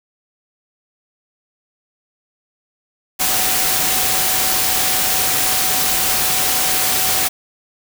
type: tone in noise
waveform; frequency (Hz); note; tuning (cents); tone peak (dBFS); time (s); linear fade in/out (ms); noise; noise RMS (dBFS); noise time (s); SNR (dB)
sine; 752; F#5; +28; -28; 3.19-7.29; 20; white; -17; 3.19-7.29; -14
effects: none